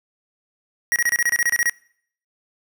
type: tone bursts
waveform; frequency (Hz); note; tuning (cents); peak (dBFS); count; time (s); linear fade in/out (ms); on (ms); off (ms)
square; 1900; A#6; +33; -17; 12; 0.92-1.696; 0; 39; 28
effects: noise-tail reverb RT60 0.6 s tail -23 dB re dry